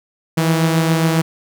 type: beating tone pair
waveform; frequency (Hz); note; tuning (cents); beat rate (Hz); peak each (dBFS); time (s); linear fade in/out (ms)
sawtooth; 161.8 / 169.1; E3 / E3; -32 / +44; 7.3; -10 / -18; 0.37-1.22; 10
effects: none